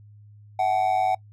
triangle tone with amplitude modulation, 752 Hz, F#5, 28 cents sharp, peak -14 dBFS, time 0.59-1.15 s, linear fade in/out 5 ms, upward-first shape sine, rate 100 Hz, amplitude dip 80%, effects noise-tail reverb RT60 0.1 s tail -23 dB re dry + added 104 Hz sine -46 dBFS peak until 1.32 s

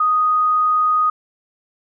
sine tone, 1244.5 Hz, D#6, in tune, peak -13 dBFS, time 0-1.1 s, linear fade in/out 5 ms, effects none

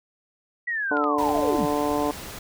sine linear sweep, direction down, 1957 to 130.81 Hz, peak -24 dBFS, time 0.67-1.66 s, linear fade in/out 10 ms
harmonic tone, 146.83 Hz, D3, in tune, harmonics 2 / 3 / 4 / 5 / 6 / 7, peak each -26 / -28 / -29 / -30 / -31 / -31 dBFS, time 0.91-2.11 s, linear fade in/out 2 ms
clicks, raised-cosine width 0.3 ms, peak -23 dBFS, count 3, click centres 0.97 / 1.041 / 1.29 s
pink noise, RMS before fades -37 dBFS, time 1.18-2.39 s, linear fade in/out 5 ms
effects none

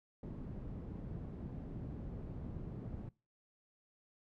white low-pass noise, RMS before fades -45 dBFS, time 0.23-3.09 s, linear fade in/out 2 ms, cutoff 190 Hz, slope 12 dB/octave, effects noise-tail reverb RT60 0.3 s tail -22 dB re dry

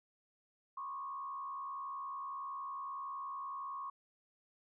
sine tone with frequency modulation, 1096 Hz, C#6, 20 cents flat, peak -40 dBFS, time 0.77-3.9 s, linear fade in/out 5 ms, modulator 70.8 Hz, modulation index 0.8, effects none

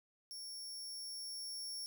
sawtooth tone with level ramp, 5480 Hz, F8, 34 cents flat, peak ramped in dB -43 to -39 dBFS, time 0.31-1.86 s, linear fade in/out 0 ms, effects none

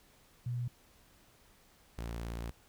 sine / sawtooth tone pair in turn, 121.7 / 57.43 Hz, B2 / A#1, -25 / -25 cents, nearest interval octave + minor second, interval 1300 cents, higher first, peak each -33 / -34 dBFS, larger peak first, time 0.46-0.68 / 1.98-2.51 s, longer second, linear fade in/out 5 ms, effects pink hiss -64 dBFS RMS until 2.68 s

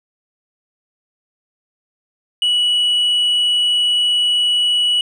sine tone with frequency modulation, 2938 Hz, F#7, 13 cents flat, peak -10 dBFS, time 2.42-5.01 s, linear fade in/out 2 ms, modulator 23.1 Hz, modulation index 0.29, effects tanh soft clip ceiling -12 dBFS

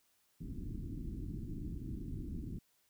pink low-pass noise, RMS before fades -42 dBFS, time 0.4-2.59 s, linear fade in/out 10 ms, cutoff 330 Hz, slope 48 dB/octave, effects white hiss -74 dBFS RMS until 2.89 s

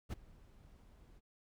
brown noise with ADSR envelope, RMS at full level -36 dBFS, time 0.09-1.21 s, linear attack 36 ms, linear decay 15 ms, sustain -24 dB, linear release 39 ms, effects none

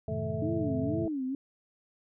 harmonic tone, 218.2 Hz, A3, 14 cents flat, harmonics 1 / 2 / 3, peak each -39 / -38 / -36 dBFS, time 0.08-1.08 s, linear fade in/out 2 ms
sine chord, F# diminished seventh, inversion none, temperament just, 92.5 / 111 / 133.2 / 159.84 Hz, F#2 / A2 / C3 / Eb3, 0 / +16 / +31 / +47 cents, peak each -38 dBFS, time 0.08-1.06 s, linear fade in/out 5 ms
sine tone with vibrato, 293.7 Hz, D4, in tune, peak -30 dBFS, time 0.42-1.35 s, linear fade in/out 2 ms, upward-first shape sine, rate 2.1 Hz, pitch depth 230 cents each way
effects none

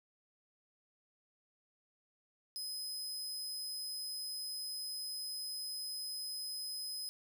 sawtooth tone, 5050 Hz, D#8, 25 cents sharp, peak -37 dBFS, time 2.56-7.09 s, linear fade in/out 0 ms, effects none

